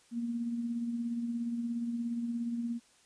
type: tone with tremolo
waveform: sine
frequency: 235.2 Hz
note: A#3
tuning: 16 cents sharp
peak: -30 dBFS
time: 0.11-2.8 s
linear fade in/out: 50 ms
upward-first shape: sine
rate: 17 Hz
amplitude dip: 40%
effects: white hiss -64 dBFS RMS until 3.05 s + resampled to 22050 Hz